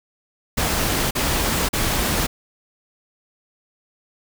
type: noise bursts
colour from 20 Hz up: pink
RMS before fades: -21 dBFS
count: 3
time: 0.57-2.27 s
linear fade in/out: 10 ms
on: 540 ms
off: 40 ms
effects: none